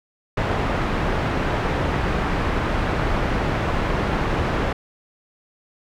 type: low-pass noise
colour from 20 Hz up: pink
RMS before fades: -22 dBFS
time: 0.37-4.73 s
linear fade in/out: 5 ms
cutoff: 1900 Hz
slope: 12 dB/octave
effects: none